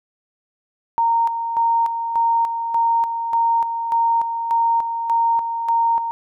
sine tone with tremolo, 924 Hz, A#5, 16 cents flat, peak -14 dBFS, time 0.98-6.11 s, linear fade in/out 0 ms, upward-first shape square, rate 1.7 Hz, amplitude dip 55%, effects none

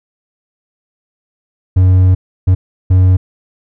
triangle tone bursts at uneven times, 92.5 Hz, F#2, in tune, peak -3 dBFS, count 3, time 1.76-2.15 / 2.47-2.55 / 2.9-3.17 s, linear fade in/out 10 ms, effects none

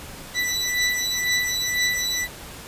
20% pulse beating tone pair, 1975.5 / 1977.5 Hz, B6 / B6, 0 / +2 cents, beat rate 2 Hz, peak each -19 dBFS, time 0.34-2.28 s, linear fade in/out 50 ms, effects pink hiss -39 dBFS RMS until 2.67 s + resampled to 32000 Hz

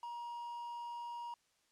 triangle tone with quantisation, 949 Hz, A#5, 31 cents sharp, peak -40 dBFS, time 0.03-1.34 s, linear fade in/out 2 ms, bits 10, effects white hiss -75 dBFS RMS until 1.71 s + low-pass 8000 Hz 12 dB/octave

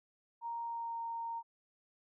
sine tone with pitch glide, 932.3 to 923.7 Hz, A#5 to A#5, 0 to -16 cents, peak -37 dBFS, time 0.41-1.43 s, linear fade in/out 50 ms, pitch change -16 cents, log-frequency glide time 0.64-0.99 s, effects none

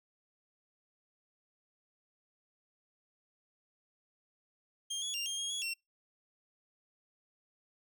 25% pulse tone with pitch steps, 3209 / 3376 / 2789 / 3213 / 3262 / 3352 / 2720 Hz, G7 / G#7 / F7 / G7 / G#7 / G#7 / F7, +40 / +28 / -3 / +42 / -32 / +15 / -46 cents, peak -31 dBFS, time 4.9-5.74 s, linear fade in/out 10 ms, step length 120 ms, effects noise-tail reverb RT60 0.2 s tail -26 dB re dry

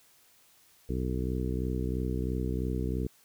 harmonic tone, 63 Hz, B1, 35 cents sharp, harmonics 1 / 2 / 3 / 4 / 5 / 6 / 7, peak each -32 / -35 / -37 / -38 / -39 / -40 / -40 dBFS, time 0.89-3.07 s, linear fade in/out 5 ms, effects white hiss -62 dBFS RMS until 3.24 s

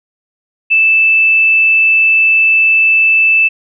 sine tone, 2637 Hz, E7, in tune, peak -6 dBFS, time 0.7-3.49 s, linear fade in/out 20 ms, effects none

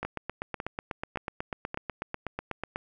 two click trains, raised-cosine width 0.5 ms, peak -17 / -18 dBFS, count 23 / 4, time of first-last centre 0.05-2.759 / 0.03-1.744 s, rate 8.12 / 1.75 Hz, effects none

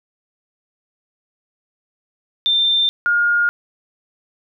sine tone pair in turn, 3583 / 1421.9 Hz, A7 / F6, +31 / +31 cents, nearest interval octave + major third, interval 1600 cents, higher first, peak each -13 dBFS, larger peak neither, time 2.46-2.89 / 3.06-3.49 s, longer neither, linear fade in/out 0 ms, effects none

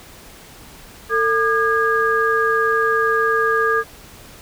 sine tone cluster, 449 / 1209 / 1643 Hz, A4 / D6 / G#6, +35 / +50 / -19 cents, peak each -19 dBFS, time 1.09-3.84 s, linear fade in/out 50 ms, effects pink hiss -42 dBFS RMS until 4.41 s

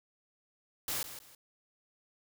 white noise with echo, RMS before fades -35 dBFS, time 0.88-1.03 s, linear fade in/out 2 ms, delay 160 ms, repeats 2, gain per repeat -11 dB, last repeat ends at 1.35 s, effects none

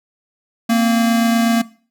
square tone pair together, 230 / 258.2 Hz, A#3 / C4, -23 / -23 cents, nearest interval major second, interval 200 cents, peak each -13 / -24 dBFS, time 0.69-1.62 s, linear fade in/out 10 ms, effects noise-tail reverb RT60 0.4 s tail -19 dB re dry

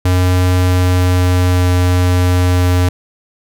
square tone with pitch glide, 90.9 to 89.91 Hz, F#2 to F#2, -30 to -49 cents, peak -10 dBFS, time 0.05-2.89 s, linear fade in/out 5 ms, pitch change -19 cents, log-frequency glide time 0.58-1.82 s, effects none

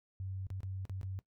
sine tone with dropouts, 95.2 Hz, F#2, 50 cents sharp, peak -38 dBFS, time 0.2-1.19 s, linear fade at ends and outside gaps 0 ms, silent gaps 0.468-0.503 / 0.605-0.632 / 0.853-0.896 / 1.013-1.031 s, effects noise-tail reverb RT60 0.1 s tail -17 dB re dry

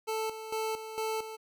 25% pulse tone with tremolo, 440 Hz, A4, in tune, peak -27 dBFS, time 0.07-1.37 s, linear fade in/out 20 ms, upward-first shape square, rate 2.2 Hz, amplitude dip 65%, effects none

